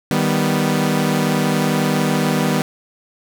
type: chord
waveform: sawtooth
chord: Eb augmented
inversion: none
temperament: equal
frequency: 155.56 / 196 / 246.9 Hz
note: Eb3 / G3 / B3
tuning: 0 / 0 / 0 cents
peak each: -16 dBFS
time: 0.11-2.62 s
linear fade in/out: 0 ms
effects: none